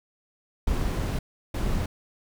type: noise bursts at uneven times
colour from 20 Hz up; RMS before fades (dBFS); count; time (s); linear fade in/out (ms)
brown; -26; 2; 0.67-1.19 / 1.54-1.86; 5
effects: none